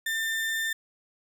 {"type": "tone", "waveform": "35% pulse", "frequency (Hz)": 1794, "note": "A6", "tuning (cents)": 33, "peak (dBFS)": -25, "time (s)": [0.06, 0.73], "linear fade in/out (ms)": 5, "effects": []}